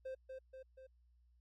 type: tone with echo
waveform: triangle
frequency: 523.3 Hz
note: C5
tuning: in tune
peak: -40 dBFS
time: 0.05-0.15 s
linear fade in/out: 10 ms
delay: 240 ms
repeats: 3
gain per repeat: -4 dB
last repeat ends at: 0.87 s
effects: added 60 Hz sine -67 dBFS peak until 1.4 s + AAC 64 kbps